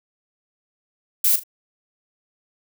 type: noise with echo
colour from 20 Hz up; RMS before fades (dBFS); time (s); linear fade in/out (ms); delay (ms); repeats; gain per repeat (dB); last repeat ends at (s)
violet; -17; 1.24-1.36; 5; 38; 2; -12; 1.436
effects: none